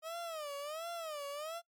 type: tone with vibrato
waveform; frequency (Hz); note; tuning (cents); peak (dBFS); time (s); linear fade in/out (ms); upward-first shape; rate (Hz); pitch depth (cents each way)
30% pulse; 622.3; D#5; 0; -37; 0.02-1.62; 50; sine; 1.4; 170
effects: noise-tail reverb RT60 0.1 s tail -21 dB re dry + MP3 96 kbps